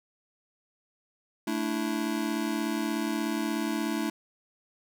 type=chord; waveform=square; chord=A suspended fourth; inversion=none; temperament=just; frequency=220 / 293.3 / 330 Hz; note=A3 / D4 / E4; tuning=0 / -2 / +2 cents; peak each=-33 dBFS; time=1.47-4.1 s; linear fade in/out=5 ms; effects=none